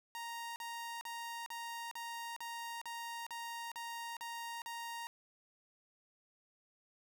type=tone bursts; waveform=sawtooth; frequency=932.3 Hz; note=A#5; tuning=in tune; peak=-38 dBFS; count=11; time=0.15-5.07 s; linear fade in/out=0 ms; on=410 ms; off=41 ms; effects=none